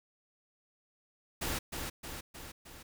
pink noise with echo, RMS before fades -35 dBFS, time 1.41-1.59 s, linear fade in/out 10 ms, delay 310 ms, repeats 4, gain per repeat -4 dB, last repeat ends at 2.83 s, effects none

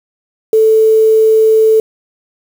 sine tone with quantisation, 440 Hz, A4, in tune, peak -5 dBFS, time 0.53-1.8 s, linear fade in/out 2 ms, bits 5, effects none

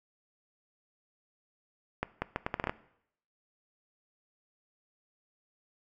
accelerating click train, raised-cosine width 0.5 ms, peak -15 dBFS, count 9, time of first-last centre 2.03-2.695 s, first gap 190 ms, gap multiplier 0.74, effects noise-tail reverb RT60 0.7 s tail -18 dB re dry

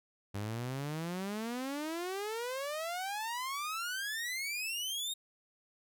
sawtooth exponential sweep, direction up, 98 to 3756 Hz, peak -32 dBFS, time 0.34-5.14 s, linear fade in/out 10 ms, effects none

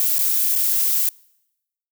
violet noise with dropouts, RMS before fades -19 dBFS, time 0-1.09 s, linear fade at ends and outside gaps 1 ms, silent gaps 0.184-0.19 / 0.554-0.559 s, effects noise-tail reverb RT60 0.9 s tail -26 dB re dry

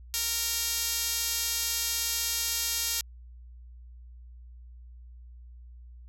5% pulse tone with band-pass filter, 464.1 Hz, A#4, 8 cents flat, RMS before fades -30 dBFS, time 0.14-3.01 s, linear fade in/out 0 ms, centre 9600 Hz, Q 2, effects added 60 Hz sine -45 dBFS peak until 6.08 s

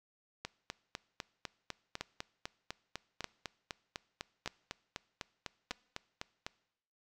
two click trains, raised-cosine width 0.2 ms, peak -21 / -19 dBFS, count 25 / 4, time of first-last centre 0.45-6.465 / 2.01-5.709 s, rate 3.99 / 0.811 Hz, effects noise-tail reverb RT60 0.8 s tail -22 dB re dry

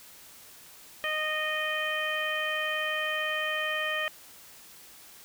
harmonic tone, 618 Hz, D#5, 12 cents flat, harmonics 1 / 2 / 3 / 4 / 5, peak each -35 / -36 / -31 / -35 / -36 dBFS, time 1.04-4.08 s, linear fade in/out 0 ms, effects white hiss -51 dBFS RMS until 5.24 s

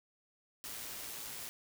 white noise with amplitude modulation, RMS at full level -43 dBFS, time 0.64-1.49 s, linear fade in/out 0 ms, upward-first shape sine, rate 112 Hz, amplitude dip 30%, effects none

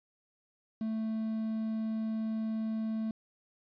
triangle tone with quantisation, 220.7 Hz, A3, 5 cents sharp, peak -29 dBFS, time 0.81-3.11 s, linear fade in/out 2 ms, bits 9, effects resampled to 11025 Hz

